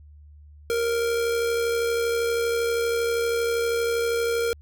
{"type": "tone with amplitude modulation", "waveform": "square", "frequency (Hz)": 466.2, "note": "A#4", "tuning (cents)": 0, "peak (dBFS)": -21, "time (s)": [0.7, 4.53], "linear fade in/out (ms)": 0, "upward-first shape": "sine", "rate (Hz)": 72.6, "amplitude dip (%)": 35, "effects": ["added 74 Hz sine -45 dBFS peak until 4.61 s"]}